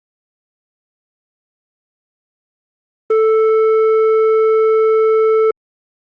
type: tone with hard clipping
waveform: triangle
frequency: 440 Hz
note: A4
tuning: in tune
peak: -11 dBFS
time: 3.1-5.51 s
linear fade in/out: 5 ms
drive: 12 dB
effects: low-pass 2000 Hz 12 dB/octave + Opus 24 kbps